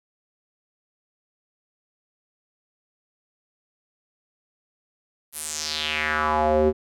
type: tone with band-pass filter sweep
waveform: square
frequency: 76.9 Hz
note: D#2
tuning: 20 cents flat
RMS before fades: -23 dBFS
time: 5.32-6.73 s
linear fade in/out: 50 ms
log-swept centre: 12000 to 360 Hz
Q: 3.3
effects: none